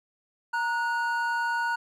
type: tone pair together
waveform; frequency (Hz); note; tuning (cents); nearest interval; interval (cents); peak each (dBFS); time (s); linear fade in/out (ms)
triangle; 932 / 1461.2; A#5 / F#6; -1 / -22; minor sixth; 779; -26; 0.53-1.76; 10
effects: none